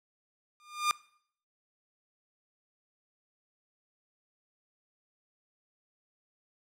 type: tone with exponential growth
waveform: sawtooth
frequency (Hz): 1207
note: D6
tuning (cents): +47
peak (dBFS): -18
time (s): 0.6-0.91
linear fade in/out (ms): 0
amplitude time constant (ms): 66
effects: noise-tail reverb RT60 0.6 s tail -22 dB re dry + low-pass 10000 Hz 12 dB/octave

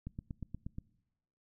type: click train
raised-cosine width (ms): 5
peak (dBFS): -28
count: 7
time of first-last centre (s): 0.07-0.784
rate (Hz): 8.4
effects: noise-tail reverb RT60 0.9 s tail -22 dB re dry

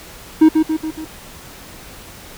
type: tone with echo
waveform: triangle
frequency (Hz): 315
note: D#4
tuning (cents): +21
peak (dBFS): -3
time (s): 0.41-0.49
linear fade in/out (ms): 10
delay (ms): 140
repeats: 4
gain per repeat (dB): -5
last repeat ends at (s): 1.05
effects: pink hiss -38 dBFS RMS until 2.37 s

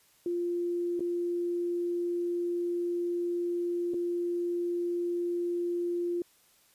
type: tone with dropouts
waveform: sine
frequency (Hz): 348.1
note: F4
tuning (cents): -6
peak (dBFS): -28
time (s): 0.26-6.22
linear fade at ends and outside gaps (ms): 2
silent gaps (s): 0.995-1.005 / 3.937-3.942
effects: white hiss -64 dBFS RMS until 6.74 s + resampled to 32000 Hz

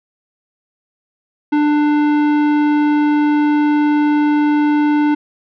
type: tone with tanh clipping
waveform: sine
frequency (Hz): 296.8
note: D4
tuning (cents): +18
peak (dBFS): -13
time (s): 1.52-5.15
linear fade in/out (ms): 10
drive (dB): 15
effects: none

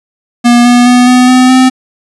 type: tone with pitch steps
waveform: square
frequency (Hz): 239.8 / 243.3 / 246.8 / 250.4 / 254.1 / 257.8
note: A#3 / B3 / B3 / B3 / B3 / C4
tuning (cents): +49 / -26 / -1 / +24 / +49 / -26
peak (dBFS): -3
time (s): 0.44-1.7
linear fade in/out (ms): 20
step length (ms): 210
effects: resampled to 24000 Hz

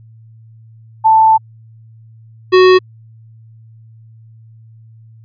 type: tone pair in turn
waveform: sine / square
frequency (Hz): 883 / 370.1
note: A5 / F#4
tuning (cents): +6 / 0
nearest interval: octave + minor third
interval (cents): 1506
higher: first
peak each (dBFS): -5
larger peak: neither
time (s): 1.04-1.38 / 2.52-2.79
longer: first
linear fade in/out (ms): 20
effects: added 112 Hz sine -38 dBFS peak until 5.24 s + resampled to 11025 Hz

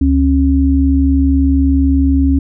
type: tone pair together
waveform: sine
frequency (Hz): 72 / 271.8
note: D2 / C#4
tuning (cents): -34 / -34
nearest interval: octave + major seventh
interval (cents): 2300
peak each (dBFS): -11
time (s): 0.01-2.39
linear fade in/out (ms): 5
effects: none

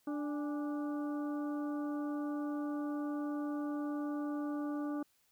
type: harmonic tone with a mistuned harmonic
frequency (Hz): 293.7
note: D4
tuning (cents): 0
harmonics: 1 / 2 / 3 / 4 / 5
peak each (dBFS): -35 / -46 / -50 / -49 / -55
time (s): 0.07-5.03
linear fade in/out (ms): 5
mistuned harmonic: 3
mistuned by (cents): -93
effects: white hiss -73 dBFS RMS until 5.31 s

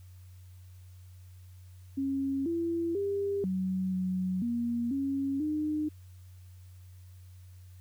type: tone with pitch steps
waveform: sine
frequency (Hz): 272.5 / 336.2 / 399.5 / 187.2 / 185.1 / 236.7 / 274.5 / 304.3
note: C#4 / E4 / G4 / F#3 / F#3 / A#3 / C#4 / D#4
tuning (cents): -29 / +34 / +33 / +20 / +1 / +27 / -17 / -38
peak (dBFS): -28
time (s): 1.97-5.89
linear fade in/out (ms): 10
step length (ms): 490
effects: added 91 Hz sine -48 dBFS peak until 7.8 s + white hiss -66 dBFS RMS until 7.8 s

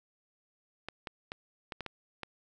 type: clicks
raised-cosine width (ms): 0.3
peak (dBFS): -22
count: 7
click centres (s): 0.886 / 1.072 / 1.319 / 1.722 / 1.807 / 1.863 / 2.233
effects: none

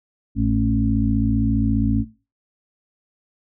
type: harmonic tone with a mistuned harmonic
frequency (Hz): 55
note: A1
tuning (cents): 0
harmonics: 1 / 2 / 4 / 5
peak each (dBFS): -22 / -22 / -22 / -22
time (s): 0.35-2.05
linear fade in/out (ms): 50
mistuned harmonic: 1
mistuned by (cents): -44
effects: noise-tail reverb RT60 0.3 s tail -17 dB re dry

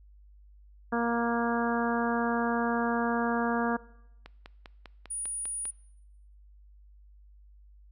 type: harmonic tone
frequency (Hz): 234.7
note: A#3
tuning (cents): +12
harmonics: 1 / 2 / 3 / 4 / 5 / 6 / 7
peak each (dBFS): -29 / -32 / -34 / -35 / -36 / -37 / -37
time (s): 0.92-3.77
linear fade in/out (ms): 10
type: click train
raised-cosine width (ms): 0.3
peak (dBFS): -28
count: 8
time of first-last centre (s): 4.26-5.654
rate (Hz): 5.02
type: tone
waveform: sine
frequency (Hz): 9630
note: D9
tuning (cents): +42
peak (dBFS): -32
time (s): 5.1-5.71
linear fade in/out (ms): 10
effects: noise-tail reverb RT60 0.9 s tail -21 dB re dry + added 50 Hz sine -52 dBFS peak until 7.91 s

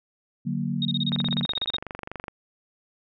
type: chord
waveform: sine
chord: D augmented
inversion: none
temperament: equal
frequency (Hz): 146.83 / 185 / 233.1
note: D3 / F#3 / A#3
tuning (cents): 0 / 0 / 0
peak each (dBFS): -29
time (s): 0.45-1.46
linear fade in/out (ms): 20
type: tone bursts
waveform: sine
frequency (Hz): 3729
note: A#7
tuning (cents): 0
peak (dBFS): -24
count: 16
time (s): 0.82-1.766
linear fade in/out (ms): 2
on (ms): 31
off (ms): 30
type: click train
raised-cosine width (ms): 0.5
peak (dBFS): -19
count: 29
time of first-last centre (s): 1.12-2.282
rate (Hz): 24.1
effects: none

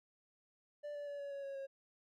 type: tone with pitch steps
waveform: triangle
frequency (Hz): 587.3 / 579.9 / 572.6 / 565.3 / 558.2 / 551.1 / 544.2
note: D5 / D5 / D5 / C#5 / C#5 / C#5 / C#5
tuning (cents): 0 / -22 / -44 / +34 / +12 / -10 / -32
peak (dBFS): -40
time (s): 0.83-1.67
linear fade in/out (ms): 20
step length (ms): 120
effects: none

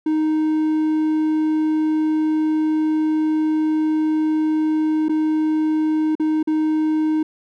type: tone with dropouts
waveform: triangle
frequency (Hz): 311.1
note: D#4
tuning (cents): 0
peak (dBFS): -14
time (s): 0.06-7.23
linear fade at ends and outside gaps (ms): 5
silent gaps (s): 5.085-5.093 / 6.153-6.197 / 6.429-6.473
effects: none

